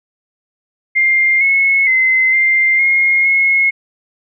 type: tone with pitch steps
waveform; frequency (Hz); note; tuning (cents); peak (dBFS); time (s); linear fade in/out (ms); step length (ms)
sine; 2108 / 2186 / 2057 / 2095 / 2144 / 2169; C7 / C#7 / C7 / C7 / C7 / C#7; +12 / -25 / -30 / +2 / +42 / -38; -9; 0.95-3.71; 20; 460
effects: none